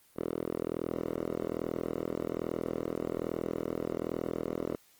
5% pulse tone with band-pass filter, 41.2 Hz, E1, in tune, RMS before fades -35 dBFS, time 0.16-4.77 s, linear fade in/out 10 ms, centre 450 Hz, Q 1.2, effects white hiss -63 dBFS RMS until 4.99 s + Opus 24 kbps

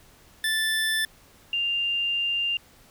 25% pulse / sine tone pair in turn, 1760 / 2794 Hz, A6 / F7, 0 / 0 cents, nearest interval minor sixth, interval 800 cents, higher second, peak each -19 / -23 dBFS, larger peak first, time 0.44-1.05 / 1.53-2.57 s, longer second, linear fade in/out 2 ms, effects pink hiss -55 dBFS RMS until 2.9 s

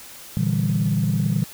sine chord, E half-diminished seventh, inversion second, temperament equal, 116.54 / 146.83 / 164.81 / 196 Hz, Bb2 / D3 / E3 / G3, 0 / 0 / 0 / 0 cents, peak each -23 dBFS, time 0.37-1.44 s, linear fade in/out 0 ms, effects tanh soft clip ceiling -11 dBFS + white hiss -41 dBFS RMS until 1.53 s

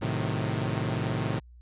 sawtooth chord, A diminished seventh, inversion none, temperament equal with one note detuned, 110 / 130.81 / 155.56 / 181.82 Hz, A2 / C3 / Eb3 / Gb3, 0 / 0 / 0 / -30 cents, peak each -27 / -28 / -29 / -33 dBFS, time 0.01-1.4 s, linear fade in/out 20 ms, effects added 60 Hz sine -48 dBFS peak until 1.61 s + resampled to 8000 Hz

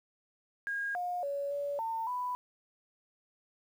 sine tone with pitch steps, 1628 / 714 / 564 / 571 / 902 / 992 Hz, G#6 / F5 / C#5 / D5 / A5 / B5, -35 / +38 / +30 / -49 / +43 / +7 cents, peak -32 dBFS, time 0.67-2.35 s, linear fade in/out 0 ms, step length 280 ms, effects 10-bit

